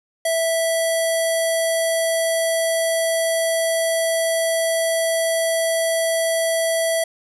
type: tone with low-pass filter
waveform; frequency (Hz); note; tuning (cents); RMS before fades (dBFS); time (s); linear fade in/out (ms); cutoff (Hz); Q
square; 657; E5; -6; -20; 0.25-7.04; 5; 11000; 3.8
effects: none

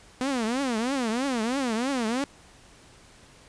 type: tone with vibrato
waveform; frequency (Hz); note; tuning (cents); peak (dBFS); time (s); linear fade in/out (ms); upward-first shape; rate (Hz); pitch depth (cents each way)
sawtooth; 246.9; B3; 0; -21; 0.21-2.24; 0; triangle; 3.1; 260
effects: pink hiss -53 dBFS RMS until 3.48 s + resampled to 22050 Hz

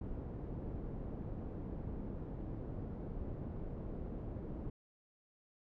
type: low-pass noise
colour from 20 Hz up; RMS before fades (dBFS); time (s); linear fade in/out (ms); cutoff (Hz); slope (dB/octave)
pink; -43; 0.01-4.7; 5; 410; 12
effects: none

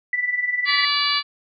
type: tone with tremolo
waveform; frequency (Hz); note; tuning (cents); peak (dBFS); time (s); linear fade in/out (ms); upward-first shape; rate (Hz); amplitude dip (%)
sine; 1975.5; B6; 0; -17; 0.13-0.85; 2; sine; 20; 70
type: harmonic tone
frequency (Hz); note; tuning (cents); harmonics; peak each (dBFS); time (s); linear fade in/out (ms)
577; D5; -31; 2 / 3 / 4 / 5 / 6 / 7 / 8; -25 / -29 / -26 / -27 / -28 / -25 / -24; 0.65-1.23; 50
effects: none

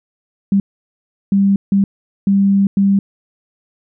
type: tone bursts at uneven times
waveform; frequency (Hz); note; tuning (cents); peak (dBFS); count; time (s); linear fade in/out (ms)
sine; 197.5; G3; +13; -9; 5; 0.52-0.6 / 1.32-1.56 / 1.72-1.84 / 2.27-2.67 / 2.77-2.99; 2
effects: none

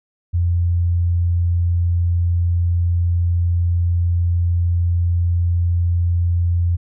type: tone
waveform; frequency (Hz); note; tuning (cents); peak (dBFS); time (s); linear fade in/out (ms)
sine; 86.6; F2; -14; -14; 0.33-6.77; 20
effects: none

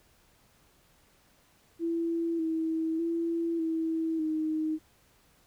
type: tone with pitch steps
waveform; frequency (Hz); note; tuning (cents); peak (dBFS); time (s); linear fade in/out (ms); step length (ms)
sine; 334 / 322.4 / 334.5 / 324.1 / 312.8; E4 / E4 / E4 / E4 / D#4; +23 / -38 / +25 / -29 / +9; -27; 1.79-4.79; 50; 600
effects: pink hiss -64 dBFS RMS until 5.46 s

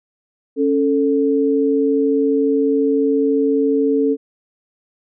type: tone pair together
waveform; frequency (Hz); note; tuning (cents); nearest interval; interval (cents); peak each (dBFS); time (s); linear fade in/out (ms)
sine; 276.3 / 442; C#4 / A4; -6 / +8; minor sixth; 814; -16; 0.56-4.17; 50
effects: none

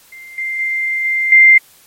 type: tone with level steps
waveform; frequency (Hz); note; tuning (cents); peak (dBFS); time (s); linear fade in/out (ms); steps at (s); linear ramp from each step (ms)
sine; 2093; C7; 0; -32 / -18 / -15 / -13 / -3; 0.12-1.58; 5; 0.38 / 0.59 / 1.05 / 1.32; 2
effects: white hiss -47 dBFS RMS until 1.86 s + MP3 64 kbps

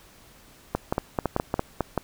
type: clicks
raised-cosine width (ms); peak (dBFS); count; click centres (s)
1; -9; 11; 0.75 / 0.925 / 0.981 / 1.188 / 1.257 / 1.364 / 1.399 / 1.541 / 1.594 / 1.807 / 1.977
effects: pink hiss -53 dBFS RMS until 2.03 s

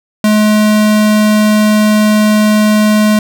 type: tone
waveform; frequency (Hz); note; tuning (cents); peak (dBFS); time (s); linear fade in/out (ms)
square; 212.6; G#3; +41; -7; 0.24-3.19; 2
effects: none

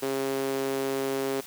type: tone with high-pass filter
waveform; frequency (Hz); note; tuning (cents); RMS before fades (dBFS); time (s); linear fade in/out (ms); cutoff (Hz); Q
sawtooth; 135.3; C#3; -42; -29; 0.02-1.41; 10; 360; 3.5
effects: white hiss -45 dBFS RMS until 1.46 s

